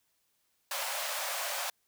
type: high-pass noise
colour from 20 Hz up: pink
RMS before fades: -35 dBFS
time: 0.71-1.7 s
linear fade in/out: 2 ms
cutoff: 540 Hz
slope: 96 dB/octave
effects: white hiss -75 dBFS RMS until 1.87 s